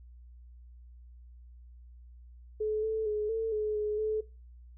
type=tone with pitch steps; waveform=sine; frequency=429.6 / 439.5 / 422.8 / 447.8 / 426.2 / 422 / 432.5 Hz; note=A4 / A4 / G#4 / A4 / G#4 / G#4 / A4; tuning=-41 / -2 / +31 / +30 / +45 / +28 / -30 cents; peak=-28 dBFS; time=2.6-4.21 s; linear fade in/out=10 ms; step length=230 ms; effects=noise-tail reverb RT60 0.3 s tail -21 dB re dry + added 60 Hz sine -49 dBFS peak until 4.77 s

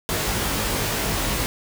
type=noise with comb filter; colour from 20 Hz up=pink; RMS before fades=-24 dBFS; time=0.09-1.46 s; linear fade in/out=0 ms; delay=19 ms; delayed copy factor=+1; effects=none

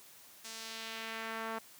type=tone with band-pass filter sweep; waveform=sawtooth; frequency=224.1 Hz; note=A3; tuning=32 cents sharp; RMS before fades=-42 dBFS; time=0.44-1.59 s; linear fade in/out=10 ms; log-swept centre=6800 to 1100 Hz; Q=1.1; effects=white hiss -57 dBFS RMS until 1.79 s + high-pass 80 Hz 12 dB/octave

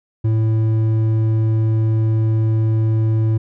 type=tone with hard clipping; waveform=sine; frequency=110.5 Hz; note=A2; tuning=8 cents sharp; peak=-15 dBFS; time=0.24-3.38 s; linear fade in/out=10 ms; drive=6 dB; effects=none

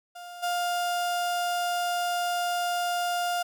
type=tone with level steps; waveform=35% pulse; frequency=704 Hz; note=F5; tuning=14 cents sharp; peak=-38 / -24 dBFS; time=0.15-3.43 s; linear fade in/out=10 ms; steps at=0.42 s; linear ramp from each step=20 ms; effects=none

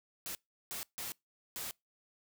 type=noise bursts at uneven times; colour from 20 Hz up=white; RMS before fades=-41 dBFS; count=4; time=0.26-0.35 / 0.71-0.83 / 0.98-1.12 / 1.56-1.71 s; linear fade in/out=0 ms; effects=noise-tail reverb RT60 0.2 s tail -25 dB re dry

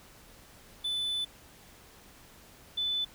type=tone pair in turn; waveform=triangle / sine; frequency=3500 / 3500 Hz; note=A7 / A7; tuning=-10 / -10 cents; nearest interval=unison; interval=0 cents; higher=neither; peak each=-28 / -28 dBFS; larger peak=neither; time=0.84-1.25 / 2.77-3.05 s; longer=first; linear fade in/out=10 ms; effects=pink hiss -55 dBFS RMS until 3.14 s

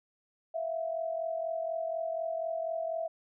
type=tone pair together; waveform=sine; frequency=653.9 / 698 Hz; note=E5 / F5; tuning=-14 / -1 cents; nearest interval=minor second; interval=113 cents; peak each=-32 / -38 dBFS; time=0.54-3.08 s; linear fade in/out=10 ms; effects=none

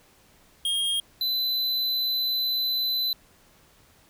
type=tone pair in turn; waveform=square; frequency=3241 / 4018 Hz; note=G#7 / B7; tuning=-43 / +29 cents; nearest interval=major third; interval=372 cents; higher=second; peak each=-24 dBFS; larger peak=neither; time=0.65-1 / 1.21-3.13 s; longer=second; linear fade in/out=2 ms; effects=pink hiss -58 dBFS RMS until 4.09 s

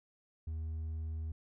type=tone with hard clipping; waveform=sine; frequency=79.6 Hz; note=D#2; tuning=40 cents sharp; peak=-37 dBFS; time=0.47-1.32 s; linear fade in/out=5 ms; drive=2 dB; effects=none

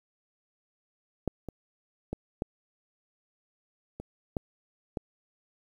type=clicks; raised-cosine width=2 ms; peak=-14 / -24 / -19 / -16 / -25 / -16 / -18 dBFS; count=7; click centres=1.277 / 1.487 / 2.13 / 2.421 / 4 / 4.368 / 4.972 s; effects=9-bit

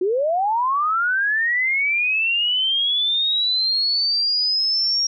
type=linear sweep; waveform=sine; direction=up; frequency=348.7 to 5620 Hz; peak=-17 dBFS; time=0.01-5.07 s; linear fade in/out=5 ms; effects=none

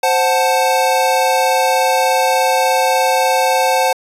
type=chord; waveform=square; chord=F# diminished; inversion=second; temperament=equal; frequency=523.3 / 740 / 880 Hz; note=C5 / F#5 / A5; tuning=0 / 0 / 0 cents; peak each=-17 dBFS; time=0.03-3.93 s; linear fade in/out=5 ms; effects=resampled to 32000 Hz

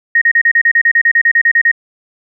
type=tone bursts; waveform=sine; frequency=1864.7 Hz; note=A#6; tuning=in tune; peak=-6 dBFS; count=16; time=0.15-1.715 s; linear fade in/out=5 ms; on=65 ms; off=35 ms; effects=none

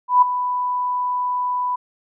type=tone with ADSR envelope; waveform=sine; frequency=992 Hz; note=B5; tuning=7 cents sharp; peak=-7 dBFS; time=0.08-1.76 s; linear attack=140 ms; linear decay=9 ms; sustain=-12 dB; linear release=9 ms; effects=none

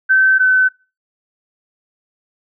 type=tone pair in turn; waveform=sine; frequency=1540 / 1517.9 Hz; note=G6 / F#6; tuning=-31 / +44 cents; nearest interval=unison; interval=25 cents; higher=first; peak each=-8 / -9 dBFS; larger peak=first; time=0.09-0.39 / 0.39-0.69 s; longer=neither; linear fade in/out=20 ms; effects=noise-tail reverb RT60 0.3 s tail -22 dB re dry

